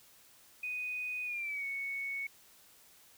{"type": "tone with pitch glide", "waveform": "sine", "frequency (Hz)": [2489, 2217], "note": ["D#7", "C#7"], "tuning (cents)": [0, 0], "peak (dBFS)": -35, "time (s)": [0.63, 2.27], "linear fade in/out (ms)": 5, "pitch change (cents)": -200, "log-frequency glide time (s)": [1.24, 1.65], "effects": ["white hiss -61 dBFS RMS until 3.17 s"]}